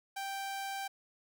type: tone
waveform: sawtooth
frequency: 784 Hz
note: G5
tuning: in tune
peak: -33 dBFS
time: 0.16-0.88 s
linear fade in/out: 10 ms
effects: none